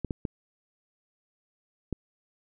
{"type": "clicks", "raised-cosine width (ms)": 3, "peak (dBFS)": -17, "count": 4, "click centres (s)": [0.047, 0.108, 0.252, 1.927], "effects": []}